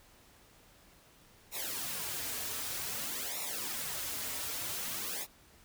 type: noise with flanger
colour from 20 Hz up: white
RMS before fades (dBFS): -38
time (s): 1.51-5.27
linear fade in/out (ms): 50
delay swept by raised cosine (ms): 0.63 to 5.83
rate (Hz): 0.53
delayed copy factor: -0.9
effects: pink hiss -61 dBFS RMS until 5.64 s